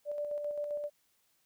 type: tone with tremolo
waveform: sine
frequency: 587.3 Hz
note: D5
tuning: in tune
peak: -32 dBFS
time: 0.05-0.9 s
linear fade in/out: 50 ms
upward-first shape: square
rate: 7.6 Hz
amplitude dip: 35%
effects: white hiss -73 dBFS RMS until 1.45 s